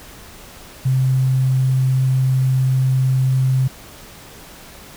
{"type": "tone with quantisation", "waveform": "sine", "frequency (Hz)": 130.81, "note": "C3", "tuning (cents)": 0, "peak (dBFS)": -13, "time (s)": [0.85, 3.68], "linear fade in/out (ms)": 10, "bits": 7, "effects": ["pink hiss -40 dBFS RMS until 4.96 s"]}